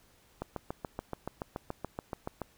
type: click train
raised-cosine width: 1 ms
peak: -21 dBFS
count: 15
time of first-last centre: 0.42-2.417 s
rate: 7.01 Hz
effects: pink hiss -64 dBFS RMS until 2.57 s